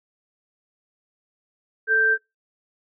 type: tone pair together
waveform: sine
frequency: 440.9 / 1568 Hz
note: A4 / G6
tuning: +4 / 0 cents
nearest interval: octave + minor seventh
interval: 2196 cents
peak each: -26 / -16 dBFS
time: 1.87-2.18 s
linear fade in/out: 50 ms
effects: noise-tail reverb RT60 0.2 s tail -22 dB re dry